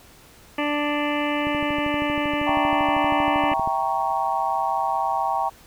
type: harmonic tone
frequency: 293.7 Hz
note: D4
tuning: in tune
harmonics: 1 / 2 / 3 / 4 / 6 / 7 / 8 / 9 / 10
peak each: -25 / -28 / -30 / -31 / -33 / -33 / -34 / -35 / -35 dBFS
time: 0.58-3.54 s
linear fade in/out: 5 ms
type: click train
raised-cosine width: 3 ms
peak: -20 dBFS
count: 29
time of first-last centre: 1.47-3.675 s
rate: 12.7 Hz
type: chord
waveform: sine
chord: E diminished seventh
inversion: none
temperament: equal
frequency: 659.3 / 784 / 932.3 / 1108.7 Hz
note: E5 / G5 / Bb5 / Db6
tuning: 0 / 0 / 0 / 0 cents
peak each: -30 / -24 / -25 / -28 dBFS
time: 2.46-5.5 s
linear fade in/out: 20 ms
effects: pink hiss -50 dBFS RMS until 5.66 s